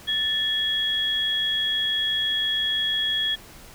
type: tone pair together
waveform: sine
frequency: 1760 / 3322 Hz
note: A6 / G#7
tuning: 0 / 0 cents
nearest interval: major seventh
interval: 1100 cents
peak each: -29 / -22 dBFS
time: 0.07-3.36 s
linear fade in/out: 20 ms
effects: pink hiss -46 dBFS RMS until 3.74 s